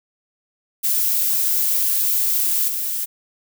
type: noise with level steps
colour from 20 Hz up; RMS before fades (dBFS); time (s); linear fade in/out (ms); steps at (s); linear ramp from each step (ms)
violet; -19 / -24; 0.83-3.06; 20; 2.68; 2
effects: none